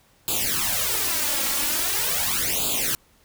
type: noise with flanger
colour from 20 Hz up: white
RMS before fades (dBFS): -24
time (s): 0.28-2.95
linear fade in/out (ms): 0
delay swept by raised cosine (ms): 0.26 to 3.66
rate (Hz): 0.42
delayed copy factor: +0.95
effects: pink hiss -59 dBFS RMS until 3.24 s